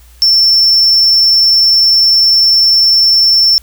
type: tone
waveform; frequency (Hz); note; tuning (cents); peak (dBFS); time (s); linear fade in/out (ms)
triangle; 5390; E8; +38; -4; 0.22-3.58; 0
effects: added 60 Hz sine -38 dBFS peak until 3.62 s + white hiss -46 dBFS RMS until 3.62 s